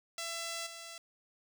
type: tone with level steps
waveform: 5% pulse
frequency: 670 Hz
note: E5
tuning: 28 cents sharp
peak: -26 / -34 dBFS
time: 0.18-0.98 s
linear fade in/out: 2 ms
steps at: 0.66 s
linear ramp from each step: 10 ms
effects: none